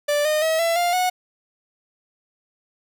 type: tone with pitch steps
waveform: 45% pulse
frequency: 586 / 612.7 / 640.5 / 669.6 / 700.1 / 731.9 Hz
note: D5 / D#5 / E5 / E5 / F5 / F#5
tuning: -4 / -27 / -50 / +27 / +4 / -19 cents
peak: -18 dBFS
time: 0.08-1.1 s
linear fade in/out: 10 ms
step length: 170 ms
effects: none